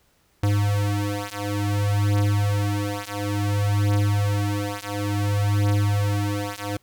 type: beating tone pair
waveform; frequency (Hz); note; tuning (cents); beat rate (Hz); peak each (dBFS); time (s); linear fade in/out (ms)
square; 101.9 / 102.47; G#2 / G#2; -32 / -23; 0.57; -24; 0.43-6.77; 5
effects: pink hiss -63 dBFS RMS until 6.82 s